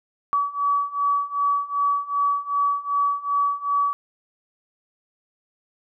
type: beating tone pair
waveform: sine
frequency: 1140 / 1142.6 Hz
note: C#6 / D6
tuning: +48 / -48 cents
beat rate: 2.6 Hz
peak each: -24 / -22 dBFS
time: 0.33-3.93 s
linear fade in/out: 0 ms
effects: none